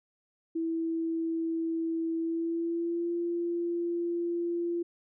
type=tone with pitch glide; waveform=sine; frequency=328.2 to 343.3 Hz; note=E4 to F4; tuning=-8 to -30 cents; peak=-28 dBFS; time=0.55-4.83 s; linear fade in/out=10 ms; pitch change=+78 cents; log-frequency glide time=2.18-3.12 s; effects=none